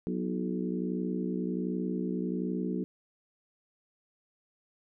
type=harmonic tone with a mistuned harmonic; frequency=61.3 Hz; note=B1; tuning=12 cents flat; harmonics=3 / 4 / 5 / 6 / 7; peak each=-33 / -35 / -37 / -39 / -40 dBFS; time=0.07-2.84 s; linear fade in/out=0 ms; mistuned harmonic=5; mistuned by=+52 cents; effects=none